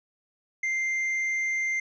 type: tone with tanh clipping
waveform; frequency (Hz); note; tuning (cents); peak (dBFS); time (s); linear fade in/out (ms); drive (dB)
sine; 2093; C7; 0; -26; 0.63-1.8; 5; 5
effects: resampled to 16000 Hz